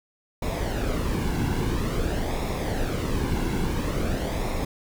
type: noise with flanger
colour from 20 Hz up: brown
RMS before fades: -26 dBFS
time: 0.42-4.65 s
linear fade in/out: 5 ms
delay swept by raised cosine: 0.65 to 1.65 ms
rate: 0.49 Hz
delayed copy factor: -0.55
effects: none